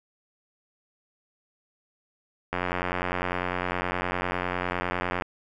click train, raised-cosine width 0.5 ms, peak -12 dBFS, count 243, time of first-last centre 2.53-5.222 s, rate 89.9 Hz, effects none

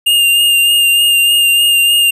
square tone with vibrato, 2812 Hz, F7, 11 cents sharp, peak -8 dBFS, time 0.06-2.11 s, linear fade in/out 10 ms, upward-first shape sine, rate 3.3 Hz, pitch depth 20 cents each way, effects none

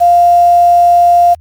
sine tone with quantisation, 698.5 Hz, F5, in tune, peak -3 dBFS, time 0-1.35 s, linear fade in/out 20 ms, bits 5, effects added 81 Hz sine -35 dBFS peak until 1.4 s + MP3 96 kbps

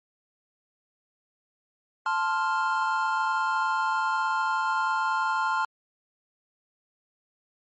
triangle chord, F major, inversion first, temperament equal, 880 / 1046.5 / 1396.9 Hz, A5 / C6 / F6, 0 / 0 / 0 cents, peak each -26 dBFS, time 2.06-5.65 s, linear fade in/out 2 ms, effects MP3 32 kbps

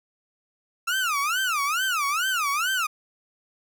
30% pulse tone with vibrato, 1318.5 Hz, E6, in tune, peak -20 dBFS, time 0.87-2.87 s, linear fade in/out 10 ms, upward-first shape sine, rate 2.3 Hz, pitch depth 290 cents each way, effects none

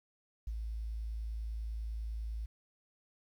sine tone with ADSR envelope, 55 Hz, A1, in tune, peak -34 dBFS, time 0.47-2.46 s, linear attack 5 ms, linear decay 47 ms, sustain -2 dB, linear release 9 ms, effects 11-bit

